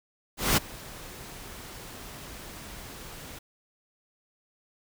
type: noise with ADSR envelope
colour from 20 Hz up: pink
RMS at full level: -20 dBFS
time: 0.37-3.39 s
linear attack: 200 ms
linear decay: 16 ms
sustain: -23 dB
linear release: 9 ms
effects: none